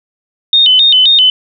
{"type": "tone with vibrato", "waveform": "sine", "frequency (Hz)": 3340, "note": "G#7", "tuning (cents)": 9, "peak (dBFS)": -4, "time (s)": [0.53, 1.3], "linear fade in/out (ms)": 2, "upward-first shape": "square", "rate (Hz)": 3.8, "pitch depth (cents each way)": 170, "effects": []}